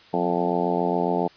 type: harmonic tone with a mistuned harmonic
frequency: 87.31 Hz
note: F2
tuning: in tune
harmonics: 2 / 3 / 4 / 5 / 6 / 7 / 8 / 9 / 10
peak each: -28 / -30 / -29 / -27 / -33 / -31 / -29 / -30 / -30 dBFS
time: 0.13-1.28 s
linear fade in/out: 10 ms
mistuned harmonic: 2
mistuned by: +44 cents
effects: white hiss -51 dBFS RMS until 1.36 s + resampled to 11025 Hz